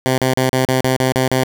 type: tone bursts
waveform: 10% pulse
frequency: 129.8 Hz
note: C3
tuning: 13 cents flat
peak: -5 dBFS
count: 9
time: 0.06-1.436 s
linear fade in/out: 0 ms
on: 120 ms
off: 37 ms
effects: none